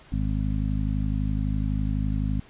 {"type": "harmonic tone", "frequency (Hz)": 51.91, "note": "G#1", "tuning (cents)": 0, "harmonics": [1, 2, 3, 4, 5], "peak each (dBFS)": [-26, -29, -31, -32, -33], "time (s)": [0.12, 2.4], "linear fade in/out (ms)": 5, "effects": ["pink hiss -52 dBFS RMS until 2.49 s", "resampled to 8000 Hz"]}